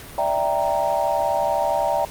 sine chord, E half-diminished seventh, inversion third, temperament equal, 587.3 / 659.3 / 784 / 932.3 Hz, D5 / E5 / G5 / Bb5, 0 / 0 / 0 / 0 cents, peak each -24 dBFS, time 0.18-2.05 s, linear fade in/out 2 ms, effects pink hiss -39 dBFS RMS until 2.1 s + Opus 48 kbps

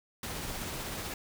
pink noise with tremolo, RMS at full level -37 dBFS, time 0.23-1.14 s, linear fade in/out 2 ms, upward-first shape triangle, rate 16 Hz, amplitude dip 25%, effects none

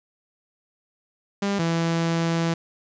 sawtooth tone pair in turn, 200.1 / 166.33 Hz, G3 / E3, +36 / +16 cents, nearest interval minor third, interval 320 cents, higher first, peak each -18 / -17 dBFS, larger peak second, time 1.42-1.59 / 1.59-2.54 s, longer second, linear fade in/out 5 ms, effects resampled to 16000 Hz + 9-bit

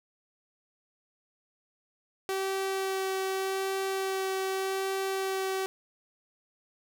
sawtooth tone with vibrato, 384 Hz, G4, 36 cents flat, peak -25 dBFS, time 2.29-5.66 s, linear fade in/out 0 ms, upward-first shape sine, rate 0.84 Hz, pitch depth 9 cents each way, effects none

